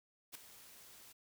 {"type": "noise with ADSR envelope", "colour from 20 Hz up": "white", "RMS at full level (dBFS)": -45, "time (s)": [0.32, 1.13], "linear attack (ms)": 31, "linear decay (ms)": 4, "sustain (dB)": -13, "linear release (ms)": 14, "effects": []}